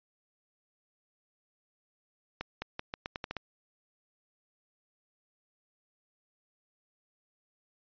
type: accelerating click train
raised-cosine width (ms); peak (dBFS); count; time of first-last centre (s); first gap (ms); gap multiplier
0.3; -19; 9; 2.41-3.367; 210; 0.83
effects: resampled to 11025 Hz